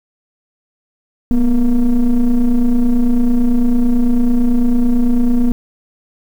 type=ring-modulated tone; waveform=triangle; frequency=114.5 Hz; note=A#2; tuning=31 cents flat; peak=-4 dBFS; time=1.31-5.52 s; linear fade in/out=0 ms; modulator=129 Hz; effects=7-bit